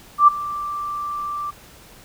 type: tone with ADSR envelope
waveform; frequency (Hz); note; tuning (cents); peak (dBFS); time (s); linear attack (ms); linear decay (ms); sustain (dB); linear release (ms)
sine; 1174.7; D6; 0; -5; 0.18-1.51; 96; 13; -19; 14
effects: pink hiss -46 dBFS RMS until 2.04 s